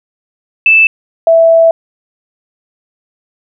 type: tone pair in turn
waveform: sine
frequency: 2637 / 659.2 Hz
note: E7 / E5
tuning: 0 / 0 cents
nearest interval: 2 octaves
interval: 2400 cents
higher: first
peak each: -3 dBFS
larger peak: neither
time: 0.66-0.87 / 1.27-1.71 s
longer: second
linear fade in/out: 2 ms
effects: none